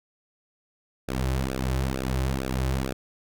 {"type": "tone with flanger", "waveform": "sawtooth", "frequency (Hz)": 65.41, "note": "C2", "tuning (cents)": 0, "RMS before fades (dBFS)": -27, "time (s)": [1.08, 2.93], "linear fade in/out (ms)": 5, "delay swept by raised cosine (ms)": [0.95, 4.35], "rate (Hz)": 2.2, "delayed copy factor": -1, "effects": []}